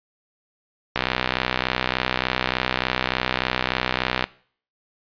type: click train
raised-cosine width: 0.3 ms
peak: -4 dBFS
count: 209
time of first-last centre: 0.96-4.241 s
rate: 63.4 Hz
effects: noise-tail reverb RT60 0.5 s tail -20 dB re dry + resampled to 11025 Hz